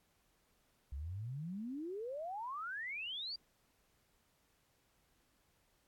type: exponential sweep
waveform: sine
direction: up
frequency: 64 to 4791 Hz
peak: -40 dBFS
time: 0.92-3.36 s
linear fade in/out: 5 ms
effects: pink hiss -75 dBFS RMS until 5.87 s + AAC 64 kbps